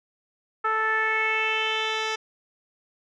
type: tone with low-pass filter sweep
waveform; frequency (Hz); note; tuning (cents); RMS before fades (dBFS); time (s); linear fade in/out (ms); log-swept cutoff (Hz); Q
10% pulse; 438.9; A4; -4; -25; 0.64-2.16; 10; 1400 to 4600; 4
effects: none